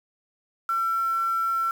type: tone with quantisation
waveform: sine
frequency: 1349 Hz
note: E6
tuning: 40 cents sharp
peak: -22 dBFS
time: 0.69-1.71 s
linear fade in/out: 2 ms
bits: 7
effects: none